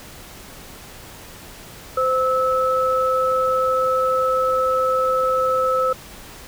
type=tone pair together; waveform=sine; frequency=517 / 1302.8 Hz; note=C5 / E6; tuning=-21 / -21 cents; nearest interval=octave + major third; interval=1600 cents; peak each=-19 dBFS; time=1.97-5.93 s; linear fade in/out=5 ms; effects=pink hiss -40 dBFS RMS until 6.47 s